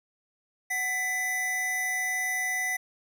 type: tone pair together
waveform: square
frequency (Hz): 746.5 / 1993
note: F#5 / B6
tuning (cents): +15 / +15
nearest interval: octave + perfect fourth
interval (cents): 1700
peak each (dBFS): -38 / -28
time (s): 0.7-2.77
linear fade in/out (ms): 10
effects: none